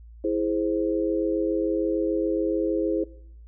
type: chord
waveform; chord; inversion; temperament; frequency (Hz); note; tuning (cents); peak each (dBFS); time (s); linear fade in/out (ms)
sine; E augmented; none; equal with one note detuned; 328.5 / 415.3 / 523.3; E4 / G#4 / B#4; -6 / 0 / 0; -25 / -27 / -28; 0.24-3.04; 5
effects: noise-tail reverb RT60 0.7 s tail -21 dB re dry + added 57 Hz sine -43 dBFS peak until 3.47 s